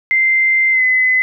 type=tone with pitch glide; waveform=sine; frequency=2084 to 2026 Hz; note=C7 to B6; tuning=-7 to +44 cents; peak=-10 dBFS; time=0.11-1.22 s; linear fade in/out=0 ms; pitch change=-49 cents; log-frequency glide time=0.71-0.83 s; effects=none